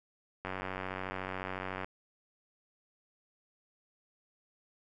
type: click train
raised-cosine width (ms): 0.5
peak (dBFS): -22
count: 132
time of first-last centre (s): 0.45-1.845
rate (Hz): 93.9
effects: none